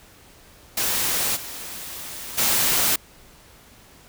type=noise with level steps; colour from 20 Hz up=white; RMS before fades=-23 / -35 / -20 dBFS; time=0.77-2.96 s; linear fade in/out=5 ms; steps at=1.35 / 2.37 s; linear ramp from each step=20 ms; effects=pink hiss -50 dBFS RMS until 4.08 s